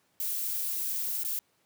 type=noise with dropouts; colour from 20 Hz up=violet; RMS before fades=-32 dBFS; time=0.2-1.39 s; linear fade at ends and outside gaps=1 ms; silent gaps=1.235-1.248 s; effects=pink hiss -70 dBFS RMS until 1.65 s + high-pass 150 Hz 12 dB/octave